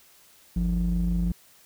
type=ring-modulated tone; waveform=triangle; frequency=62.5 Hz; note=B1; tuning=21 cents sharp; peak=-17 dBFS; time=0.56-1.32 s; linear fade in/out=5 ms; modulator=112 Hz; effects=white hiss -56 dBFS RMS until 1.65 s